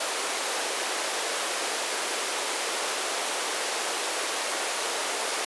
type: high-pass noise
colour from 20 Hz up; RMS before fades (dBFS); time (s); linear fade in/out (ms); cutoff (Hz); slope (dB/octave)
pink; -29; 0-5.45; 5; 410; 24
effects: resampled to 24000 Hz